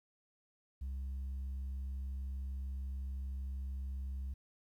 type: tone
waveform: sine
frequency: 66.6 Hz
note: C2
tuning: 31 cents sharp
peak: -35 dBFS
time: 0.81-4.34 s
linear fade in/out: 10 ms
effects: tanh soft clip ceiling -37 dBFS + 12-bit